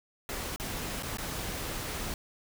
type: noise with dropouts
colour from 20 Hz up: pink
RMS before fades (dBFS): -36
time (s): 0.29-2.14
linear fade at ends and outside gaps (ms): 1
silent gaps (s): 0.561-0.598 / 1.025-1.032 / 1.171-1.184
effects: none